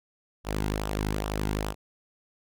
sawtooth tone with flanger, 51.8 Hz, G#1, 4 cents flat, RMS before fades -30 dBFS, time 0.44-1.75 s, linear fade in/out 50 ms, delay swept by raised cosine 0.44 to 1.74 ms, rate 2.4 Hz, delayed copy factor -0.55, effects none

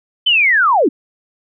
sine linear sweep, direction down, 3100 to 233.1 Hz, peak -9 dBFS, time 0.26-0.89 s, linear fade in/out 10 ms, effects none

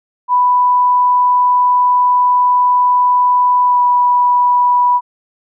sine tone with pitch glide, 990 to 982 Hz, B5 to B5, +4 to -10 cents, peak -8 dBFS, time 0.28-5.01 s, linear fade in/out 50 ms, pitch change -14 cents, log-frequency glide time 3.65-3.8 s, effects none

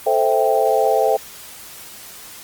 sine chord, A minor seventh, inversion none, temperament equal, 440 / 523.3 / 659.3 / 784 Hz, A4 / C5 / E5 / G5, 0 / 0 / 0 / 0 cents, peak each -19 dBFS, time 0.06-1.17 s, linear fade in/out 10 ms, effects white hiss -38 dBFS RMS until 2.43 s + Opus 24 kbps

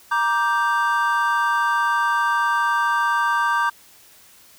triangle chord, G minor, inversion first, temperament just, 940.8 / 1176 / 1568 Hz, Bb5 / D6 / G6, +16 / +2 / 0 cents, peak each -20 / -20 / -20 dBFS, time 0.11-3.7 s, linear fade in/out 10 ms, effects white hiss -50 dBFS RMS until 4.58 s

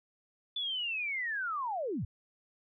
sine linear sweep, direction down, 3497 to 73.5 Hz, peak -32 dBFS, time 0.56-2.05 s, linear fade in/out 5 ms, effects none

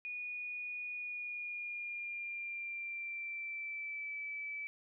sine tone with pitch glide, 2458 to 2307 Hz, D#7 to D7, -22 to -31 cents, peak -39 dBFS, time 0.05-4.67 s, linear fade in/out 0 ms, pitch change -109 cents, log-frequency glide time 0.95-4.15 s, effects none

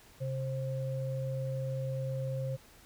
sine tone pair together, 132.5 / 530 Hz, C3 / C5, +22 / +22 cents, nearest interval 2 octaves, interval 2400 cents, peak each -33 / -38 dBFS, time 0.2-2.57 s, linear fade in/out 20 ms, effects pink hiss -58 dBFS RMS until 2.85 s

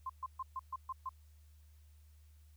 sine tone bursts, 1050 Hz, C6, 6 cents sharp, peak -37 dBFS, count 7, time 0.06-1.092 s, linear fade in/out 5 ms, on 36 ms, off 130 ms, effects added 75 Hz sine -58 dBFS peak until 2.56 s + white hiss -74 dBFS RMS until 2.56 s

